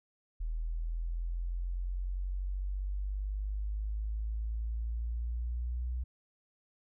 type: exponential sweep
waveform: sine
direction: up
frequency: 39.91 to 61.74 Hz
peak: -32 dBFS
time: 0.4-6.04 s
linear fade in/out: 10 ms
effects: none